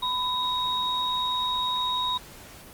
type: tone pair together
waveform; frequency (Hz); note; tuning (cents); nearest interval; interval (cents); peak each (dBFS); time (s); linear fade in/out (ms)
sine; 1000 / 3771; B5 / A#7; +21 / +19; octave + major seventh; 2298; -27; 0.02-2.18; 10
effects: pink hiss -46 dBFS RMS until 2.73 s + Opus 32 kbps